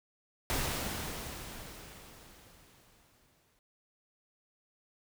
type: noise with exponential decay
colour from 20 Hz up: pink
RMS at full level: -32 dBFS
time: 0.5-3.59 s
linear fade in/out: 0 ms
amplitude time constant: 670 ms
effects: none